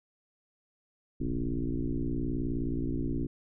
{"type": "tone with frequency modulation", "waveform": "sine", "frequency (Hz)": 138.6, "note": "C#3", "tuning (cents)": 0, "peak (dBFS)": -28, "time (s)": [1.2, 3.27], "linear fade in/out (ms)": 10, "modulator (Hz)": 59.1, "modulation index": 3.4, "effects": []}